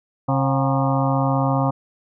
harmonic tone with a mistuned harmonic, 134.9 Hz, C#3, 47 cents flat, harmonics 1 / 2 / 4 / 5 / 6 / 7 / 8 / 9, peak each -20 / -23 / -26 / -27 / -28 / -28 / -29 / -30 dBFS, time 0.28-1.71 s, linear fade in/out 10 ms, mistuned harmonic 5, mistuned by +89 cents, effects none

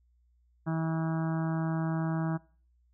harmonic tone, 161.7 Hz, E3, 33 cents flat, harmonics 1 / 2 / 4 / 5 / 6 / 7 / 8 / 9 / 10, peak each -29 / -35 / -41 / -43 / -45 / -46 / -47 / -48 / -49 dBFS, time 0.66-2.38 s, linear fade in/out 20 ms, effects noise-tail reverb RT60 0.5 s tail -24 dB re dry + added 60 Hz sine -64 dBFS peak until 2.93 s

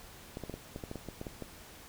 clicks, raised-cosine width 2 ms, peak -26 dBFS, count 12, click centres 0.371 / 0.437 / 0.497 / 0.54 / 0.761 / 0.838 / 0.914 / 0.957 / 1.087 / 1.214 / 1.268 / 1.423 s, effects pink hiss -52 dBFS RMS until 1.88 s

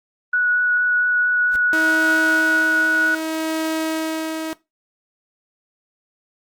sine tone with vibrato, 1468 Hz, F#6, 14 cents flat, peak -15 dBFS, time 0.33-3.15 s, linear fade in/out 5 ms, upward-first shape triangle, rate 4.4 Hz, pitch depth 8 cents each way
pink noise with exponential growth, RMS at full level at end -33 dBFS, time 1.47-1.56 s, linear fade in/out 1 ms, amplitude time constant 19 ms
sawtooth tone with tremolo, 318.8 Hz, D#4, 42 cents sharp, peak -16 dBFS, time 1.73-4.53 s, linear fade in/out 0 ms, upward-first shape sine, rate 0.63 Hz, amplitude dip 40%
effects noise-tail reverb RT60 0.2 s tail -18 dB re dry + Opus 24 kbps

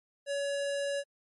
square tone, 564 Hz, C#5, 30 cents sharp, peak -31 dBFS, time 0.26-1.04 s, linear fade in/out 50 ms, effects MP3 48 kbps

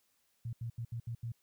sine tone bursts at uneven times, 116.54 Hz, A#2, in tune, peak -36 dBFS, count 6, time 0.45-0.53 / 0.61-0.7 / 0.78-0.85 / 0.92-1 / 1.07-1.15 / 1.23-1.32 s, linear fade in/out 5 ms, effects white hiss -75 dBFS RMS until 1.42 s

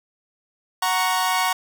sawtooth chord, F# major, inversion none, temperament equal, 740 / 932.3 / 1108.7 Hz, F#5 / A#5 / C#6, 0 / 0 / 0 cents, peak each -20 dBFS, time 0.82-1.53 s, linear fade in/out 5 ms, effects none

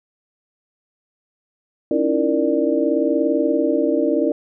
sine tone cluster, 277.2 / 314 / 334.7 / 466.2 / 590 Hz, C#4 / D#4 / E4 / A#4 / D5, 0 / +16 / +26 / 0 / +8 cents, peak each -22 dBFS, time 1.91-4.32 s, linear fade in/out 2 ms, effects none

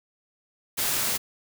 white noise, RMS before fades -26 dBFS, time 0.77-1.18 s, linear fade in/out 20 ms, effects none

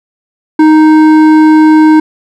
sine tone with hard clipping, 311.2 Hz, D#4, in tune, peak -3 dBFS, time 0.59-2 s, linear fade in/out 5 ms, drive 10 dB, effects none

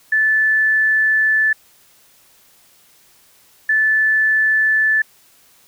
sine tone pair in turn, 1747 / 1747 Hz, A6 / A6, -13 / -13 cents, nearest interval unison, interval 0 cents, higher neither, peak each -12 dBFS, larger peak neither, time 0.12-1.53 / 3.69-5.02 s, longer first, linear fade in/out 5 ms, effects white hiss -52 dBFS RMS until 5.67 s

